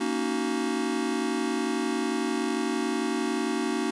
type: chord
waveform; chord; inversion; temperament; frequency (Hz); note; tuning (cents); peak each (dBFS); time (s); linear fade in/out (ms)
square; D# minor seventh; second; just; 233.3 / 280 / 311.1 / 373.4; A#3 / C#4 / D#4 / F#4; +2 / +18 / 0 / +16; -32; 0-3.91; 10
effects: resampled to 24000 Hz